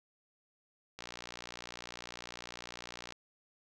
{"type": "click train", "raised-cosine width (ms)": 0.2, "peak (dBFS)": -26, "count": 129, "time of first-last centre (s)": [0.99, 3.123], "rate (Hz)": 60, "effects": []}